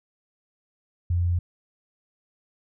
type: tone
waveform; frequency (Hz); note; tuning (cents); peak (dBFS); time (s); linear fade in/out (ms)
sine; 87.31; F2; 0; -20; 1.1-1.39; 5
effects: none